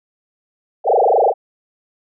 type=tone with frequency modulation; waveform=sine; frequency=622.3 Hz; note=D#5; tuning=in tune; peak=-10 dBFS; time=0.84-1.34 s; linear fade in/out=50 ms; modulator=24.5 Hz; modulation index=7.7; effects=none